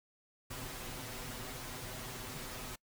pink noise with comb filter, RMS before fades -44 dBFS, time 0.5-2.76 s, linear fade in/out 10 ms, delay 7.9 ms, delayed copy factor +0.75, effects noise-tail reverb RT60 0.1 s tail -24 dB re dry

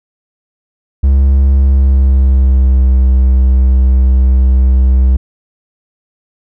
triangle tone with pitch glide, 67.8 to 64.29 Hz, C#2 to C2, -38 to -30 cents, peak -3 dBFS, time 1.03-5.17 s, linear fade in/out 10 ms, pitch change -92 cents, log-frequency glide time 1.53-2.95 s, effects none

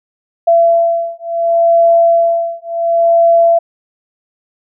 sine beating tone pair, 674 / 674.7 Hz, E5 / E5, +38 / +40 cents, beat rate 0.7 Hz, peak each -11 dBFS, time 0.47-3.59 s, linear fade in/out 10 ms, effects none

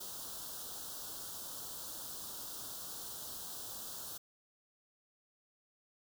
white band-stop noise, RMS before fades -45 dBFS, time 0-4.18 s, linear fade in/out 10 ms, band 1500 to 3200 Hz, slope 48 dB/octave, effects none

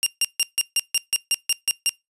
15% pulse tone bursts, 2794 Hz, F7, in tune, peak -10 dBFS, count 11, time 0.03-1.893 s, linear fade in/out 0 ms, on 33 ms, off 150 ms, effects noise-tail reverb RT60 0.2 s tail -23 dB re dry + resampled to 32000 Hz

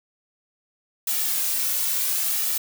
blue noise with flanger, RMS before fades -24 dBFS, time 1.07-2.58 s, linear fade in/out 5 ms, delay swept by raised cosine 1.9 to 2.48 ms, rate 0.71 Hz, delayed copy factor -0.5, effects none

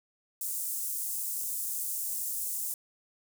pink high-pass noise, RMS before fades -34 dBFS, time 0.41-2.74 s, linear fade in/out 2 ms, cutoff 8100 Hz, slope 24 dB/octave, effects none

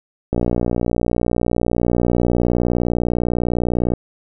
click train, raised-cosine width 2 ms, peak -5 dBFS, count 217, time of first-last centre 0.33-3.936 s, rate 59.9 Hz, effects none

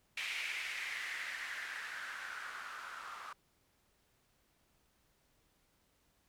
violet noise with low-pass filter sweep, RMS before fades -43 dBFS, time 0.17-3.33 s, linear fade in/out 5 ms, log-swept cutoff 2400 to 1200 Hz, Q 4.3, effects pink hiss -74 dBFS RMS until 6.28 s

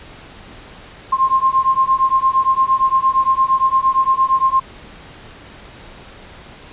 sine beating tone pair, 1055 / 1063.7 Hz, C6 / C6, +14 / +28 cents, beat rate 8.7 Hz, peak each -15 dBFS, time 1.12-4.6 s, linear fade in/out 10 ms, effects pink hiss -39 dBFS RMS until 6.72 s + resampled to 8000 Hz

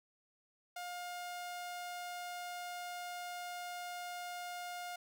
sawtooth tone, 710 Hz, F5, 28 cents sharp, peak -38 dBFS, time 0.76-4.96 s, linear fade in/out 5 ms, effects none

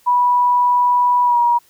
sine tone with pitch glide, 980 to 954.9 Hz, B5 to A#5, -14 to +41 cents, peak -11 dBFS, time 0.06-1.59 s, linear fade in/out 20 ms, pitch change -45 cents, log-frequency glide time 1.24-1.38 s, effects white hiss -54 dBFS RMS until 1.69 s

